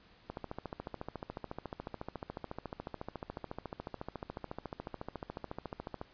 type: click train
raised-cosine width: 1 ms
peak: -25 dBFS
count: 81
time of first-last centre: 0.3-6.014 s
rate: 14 Hz
effects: pink hiss -62 dBFS RMS until 6.13 s + resampled to 11025 Hz